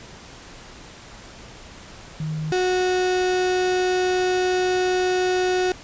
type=tone pair in turn; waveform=sine / 35% pulse; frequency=155.56 / 366.8 Hz; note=D#3 / F#4; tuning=0 / -15 cents; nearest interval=octave + minor third; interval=1485 cents; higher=second; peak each=-24 / -17 dBFS; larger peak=second; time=2.2-2.52 / 2.52-5.72 s; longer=second; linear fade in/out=2 ms; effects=pink hiss -42 dBFS RMS until 5.83 s + resampled to 16000 Hz